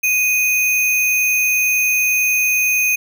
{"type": "tone with sample-and-hold", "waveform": "sine", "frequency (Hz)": 2489, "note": "D#7", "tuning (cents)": 0, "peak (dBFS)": -13, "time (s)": [0.03, 2.96], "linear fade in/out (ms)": 10, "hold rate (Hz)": 8820, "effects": []}